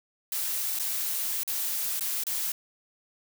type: noise with dropouts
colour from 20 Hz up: blue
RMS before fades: -30 dBFS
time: 0.32-2.52 s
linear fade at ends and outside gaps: 2 ms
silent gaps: 0.789-0.796 / 1.434-1.477 / 1.996-2.008 / 2.237-2.267 s
effects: none